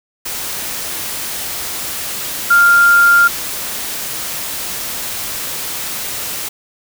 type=tone in noise; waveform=sine; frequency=1396.9 Hz; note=F6; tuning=in tune; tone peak=-6 dBFS; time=2.5-3.28 s; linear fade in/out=10 ms; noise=white; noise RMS=-23 dBFS; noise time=0.25-6.49 s; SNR=+14 dB; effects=none